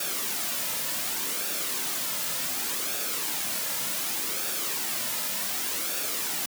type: noise with flanger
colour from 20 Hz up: white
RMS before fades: -30 dBFS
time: 0-6.46 s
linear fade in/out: 5 ms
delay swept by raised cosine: 0.98 to 2.68 ms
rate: 0.67 Hz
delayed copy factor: -0.5
effects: high-pass 150 Hz 12 dB/octave